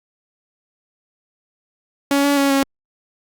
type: tone with pitch steps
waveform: sawtooth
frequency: 280.4 / 284.3 / 278.1 / 274 Hz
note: C#4 / C#4 / C#4 / C#4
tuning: +20 / +44 / +6 / -20 cents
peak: -10 dBFS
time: 2.11-2.63 s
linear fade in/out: 2 ms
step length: 130 ms
effects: Opus 48 kbps